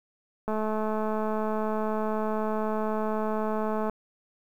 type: click train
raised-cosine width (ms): 1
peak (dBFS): -17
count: 739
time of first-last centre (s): 0.48-3.897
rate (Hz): 216
effects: 9-bit